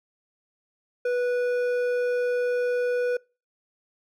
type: tone with hard clipping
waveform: sine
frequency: 491 Hz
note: B4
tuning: 10 cents flat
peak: -24 dBFS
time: 1.05-3.17 s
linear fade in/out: 5 ms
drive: 8 dB
effects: noise-tail reverb RT60 0.3 s tail -24 dB re dry